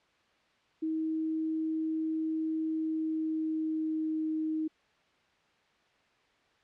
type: tone with pitch glide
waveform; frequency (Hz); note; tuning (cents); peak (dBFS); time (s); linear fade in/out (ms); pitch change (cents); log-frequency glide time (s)
sine; 317.7 to 314.1; D#4 to D#4; +36 to +16; -29; 0.82-4.68; 10; -20; 2.66-4.28
effects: white hiss -67 dBFS RMS until 6.63 s + low-pass 3000 Hz 12 dB/octave